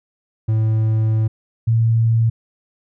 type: tone pair in turn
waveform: triangle / sine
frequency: 110 / 114.04 Hz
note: A2 / A#2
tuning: 0 / -38 cents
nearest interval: minor second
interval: 62 cents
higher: second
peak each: -12 dBFS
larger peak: neither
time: 0.48-1.28 / 1.67-2.3 s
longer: first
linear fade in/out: 10 ms
effects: none